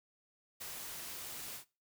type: noise with ADSR envelope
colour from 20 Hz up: white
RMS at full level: -42 dBFS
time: 0.6-1.65 s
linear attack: 19 ms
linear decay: 7 ms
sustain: -3 dB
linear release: 100 ms
effects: noise-tail reverb RT60 0.3 s tail -20 dB re dry